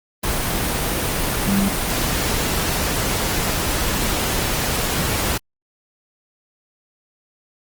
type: tone in noise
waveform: sine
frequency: 197.5 Hz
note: G3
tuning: 13 cents sharp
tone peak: -16 dBFS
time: 1.47-1.69 s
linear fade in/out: 10 ms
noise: pink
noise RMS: -21 dBFS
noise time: 0.23-5.38 s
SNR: +2 dB
effects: Opus 24 kbps